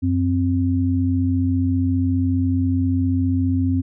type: tone pair together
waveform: sine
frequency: 92.5 / 262.8 Hz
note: F#2 / C4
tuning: 0 / +8 cents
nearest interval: octave + tritone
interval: 1808 cents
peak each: -19 dBFS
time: 0.02-3.82 s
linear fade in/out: 20 ms
effects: none